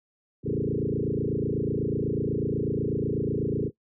sine tone with frequency modulation, 275.4 Hz, C#4, 11 cents flat, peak -24 dBFS, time 0.43-3.71 s, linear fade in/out 50 ms, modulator 28.1 Hz, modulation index 6.4, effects noise-tail reverb RT60 0.1 s tail -18 dB re dry

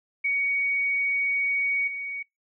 sine tone with level steps, 2243 Hz, C#7, 20 cents sharp, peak -22 / -30 dBFS, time 0.24-2.23 s, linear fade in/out 10 ms, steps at 1.87 s, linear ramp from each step 10 ms, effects noise-tail reverb RT60 0.2 s tail -23 dB re dry

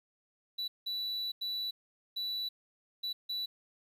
triangle tone bursts at uneven times, 3951 Hz, B7, in tune, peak -32 dBFS, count 6, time 0.58-0.68 / 0.86-1.32 / 1.41-1.71 / 2.16-2.49 / 3.03-3.13 / 3.29-3.46 s, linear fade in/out 10 ms, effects 11-bit

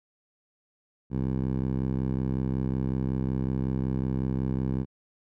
10% pulse tone with band-pass filter, 65.41 Hz, C2, in tune, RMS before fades -28 dBFS, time 1.1-4.86 s, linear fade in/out 50 ms, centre 150 Hz, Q 0.86, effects none

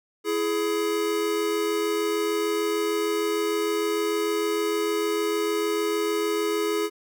square tone pair together, 333.4 / 420 Hz, E4 / G#4, +20 / +19 cents, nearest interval major third, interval 399 cents, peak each -29 / -25 dBFS, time 0.24-6.9 s, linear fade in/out 50 ms, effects none

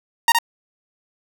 sawtooth tone with echo, 930 Hz, A#5, 4 cents flat, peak -7 dBFS, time 0.28-0.32 s, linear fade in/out 2 ms, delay 67 ms, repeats 1, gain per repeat -4 dB, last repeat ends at 0.387 s, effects none

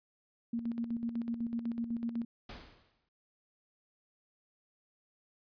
sine tone with tremolo, 233.1 Hz, A#3, in tune, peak -31 dBFS, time 0.53-2.25 s, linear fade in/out 5 ms, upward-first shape square, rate 8 Hz, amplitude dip 60%
pink noise with exponential decay, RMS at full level -44 dBFS, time 2.49-3.09 s, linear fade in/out 5 ms, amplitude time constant 130 ms
effects resampled to 11025 Hz

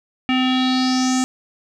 square tone with low-pass filter sweep, 257 Hz, C4, 31 cents flat, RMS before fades -18 dBFS, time 0.29-1.24 s, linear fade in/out 0 ms, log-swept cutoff 2600 to 7400 Hz, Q 4.8, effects none

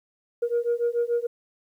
sine beating tone pair, 470.8 / 477.7 Hz, A#4 / A#4, +17 / +42 cents, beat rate 6.9 Hz, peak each -24 dBFS, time 0.42-1.27 s, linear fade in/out 10 ms, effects tanh soft clip ceiling -17 dBFS + 10-bit

